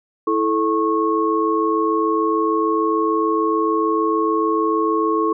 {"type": "tone cluster", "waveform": "sine", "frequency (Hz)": [328.3, 435, 1094], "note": ["E4", "A4", "C#6"], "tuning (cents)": [-7, -20, -23], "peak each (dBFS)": -20, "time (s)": [0.27, 5.33], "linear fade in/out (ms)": 5, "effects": []}